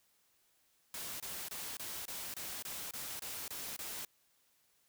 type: noise bursts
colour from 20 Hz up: white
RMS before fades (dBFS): -43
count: 11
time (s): 0.94-4.05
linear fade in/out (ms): 2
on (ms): 260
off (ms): 25
effects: white hiss -73 dBFS RMS until 4.88 s